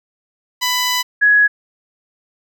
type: tone pair in turn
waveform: 10% pulse / sine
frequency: 996 / 1675.1 Hz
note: B5 / G#6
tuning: +14 / +14 cents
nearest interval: major sixth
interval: 900 cents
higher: second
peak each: -7 / -8 dBFS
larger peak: first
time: 0.61-1.03 / 1.21-1.48 s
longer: first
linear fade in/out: 20 ms
effects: none